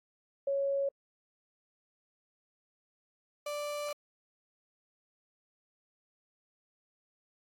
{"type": "tone pair in turn", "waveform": ["sine", "35% pulse"], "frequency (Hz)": [554.4, 587.4], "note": ["C#5", "D5"], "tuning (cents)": [0, 0], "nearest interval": "minor second", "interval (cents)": 100, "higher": "second", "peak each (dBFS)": [-28, -33], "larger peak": "first", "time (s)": [[0.47, 0.89], [3.46, 3.93]], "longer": "second", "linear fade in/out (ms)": 5, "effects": ["AAC 48 kbps"]}